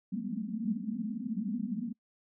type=band-pass noise; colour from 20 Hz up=pink; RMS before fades=-35 dBFS; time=0.12-1.93 s; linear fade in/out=10 ms; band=190 to 250 Hz; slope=96 dB/octave; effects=noise-tail reverb RT60 0.1 s tail -26 dB re dry